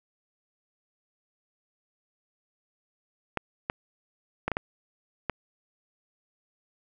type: clicks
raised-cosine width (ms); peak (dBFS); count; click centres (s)
0.5; -12; 6; 3.373 / 3.699 / 4.48 / 4.517 / 4.569 / 5.297
effects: none